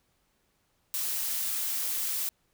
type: noise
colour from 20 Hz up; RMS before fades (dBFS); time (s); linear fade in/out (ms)
blue; -31; 0.94-2.29; 0
effects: pink hiss -72 dBFS RMS until 2.53 s